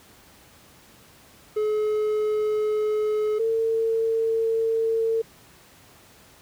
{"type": "tone pair in turn", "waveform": ["triangle", "sine"], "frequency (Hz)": [426.6, 450.9], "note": ["G#4", "A4"], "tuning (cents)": [46, 42], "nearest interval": "minor second", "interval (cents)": 96, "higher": "second", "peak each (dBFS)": [-19, -20], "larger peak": "first", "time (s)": [[1.56, 3.39], [3.39, 5.22]], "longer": "neither", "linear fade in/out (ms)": 10, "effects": ["pink hiss -52 dBFS RMS until 6.41 s", "high-pass 60 Hz 12 dB/octave"]}